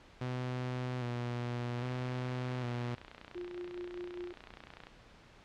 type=tone with vibrato; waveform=sawtooth; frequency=123.47 Hz; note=B2; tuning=in tune; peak=-31 dBFS; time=0.21-2.95 s; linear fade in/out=5 ms; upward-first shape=square; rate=0.62 Hz; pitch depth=33 cents each way
type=click train; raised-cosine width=0.3 ms; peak=-32 dBFS; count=94; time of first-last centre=1.79-4.869 s; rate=30.2 Hz
type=tone with tremolo; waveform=sine; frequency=353.7 Hz; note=F4; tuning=22 cents sharp; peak=-38 dBFS; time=3.35-4.33 s; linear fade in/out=5 ms; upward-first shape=sine; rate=4.9 Hz; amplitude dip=45%
effects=pink hiss -58 dBFS RMS until 5.44 s + low-pass 4000 Hz 12 dB/octave